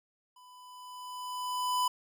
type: tone with level ramp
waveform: square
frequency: 998 Hz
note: B5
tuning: 18 cents sharp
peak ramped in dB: -55 to -26 dBFS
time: 0.36-1.88 s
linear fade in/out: 5 ms
effects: none